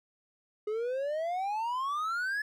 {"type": "exponential sweep", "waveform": "triangle", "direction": "up", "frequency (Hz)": [415.3, 1733], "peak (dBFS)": -28, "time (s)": [0.67, 2.42], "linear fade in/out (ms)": 5, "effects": []}